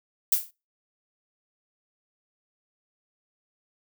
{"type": "noise with exponential decay", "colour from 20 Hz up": "violet", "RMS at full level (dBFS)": -17, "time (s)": [0.32, 0.51], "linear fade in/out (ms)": 5, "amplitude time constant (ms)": 40, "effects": ["noise-tail reverb RT60 0.3 s tail -25 dB re dry"]}